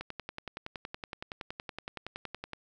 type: click train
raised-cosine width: 0.3 ms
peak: -22 dBFS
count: 28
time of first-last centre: 0.01-2.533 s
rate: 10.7 Hz
effects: none